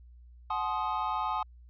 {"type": "chord", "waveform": "triangle", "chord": "F# diminished seventh", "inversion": "none", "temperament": "equal with one note detuned", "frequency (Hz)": [740, 860.9, 1046.5, 1244.5], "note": ["F#5", "A5", "C6", "Eb6"], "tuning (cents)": [0, -38, 0, 0], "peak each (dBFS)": [-35, -31, -34, -32], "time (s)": [0.5, 1.43], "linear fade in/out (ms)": 5, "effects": ["added 60 Hz sine -50 dBFS peak until 1.69 s", "resampled to 11025 Hz"]}